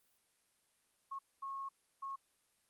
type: tone bursts at uneven times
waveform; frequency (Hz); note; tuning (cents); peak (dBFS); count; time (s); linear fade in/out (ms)
sine; 1091; C#6; -28; -40; 3; 1.11-1.19 / 1.42-1.69 / 2.02-2.16; 10
effects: white hiss -75 dBFS RMS until 2.69 s + Opus 32 kbps